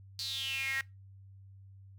sawtooth tone with high-pass filter sweep, 269.5 Hz, C#4, 49 cents flat, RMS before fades -36 dBFS, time 0.19-0.81 s, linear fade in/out 2 ms, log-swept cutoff 4500 to 1800 Hz, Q 8.8, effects noise-tail reverb RT60 0.2 s tail -21 dB re dry + added 97 Hz sine -51 dBFS peak until 1.98 s

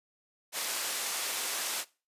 white band-pass noise, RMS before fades -34 dBFS, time 0.52-1.85 s, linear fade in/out 50 ms, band 400 to 11000 Hz, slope 12 dB/octave, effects noise-tail reverb RT60 0.3 s tail -20 dB re dry + resampled to 32000 Hz

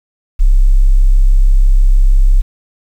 sine tone, 33.08 Hz, C1, 20 cents sharp, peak -4 dBFS, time 0.39-2.42 s, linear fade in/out 20 ms, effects 7-bit

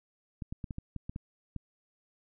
clicks, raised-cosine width 5 ms, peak -25 dBFS, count 9, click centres 0.422 / 0.525 / 0.642 / 0.708 / 0.784 / 0.963 / 1.095 / 1.161 / 1.563 s, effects none

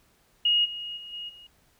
sine tone with level steps, 2873 Hz, F7, 48 cents sharp, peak -19 / -33 / -39 / -34 / -46 dBFS, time 0.45-1.47 s, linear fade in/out 5 ms, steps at 0.64 / 0.96 / 1.12 / 1.28 s, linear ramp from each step 20 ms, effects pink hiss -64 dBFS RMS until 1.79 s

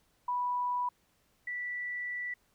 sine tone pair in turn, 984 / 1963.3 Hz, B5 / B6, -7 / -11 cents, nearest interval octave, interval 1196 cents, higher second, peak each -29 / -34 dBFS, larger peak first, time 0.28-0.89 / 1.47-2.34 s, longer second, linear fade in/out 5 ms, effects pink hiss -71 dBFS RMS until 2.54 s

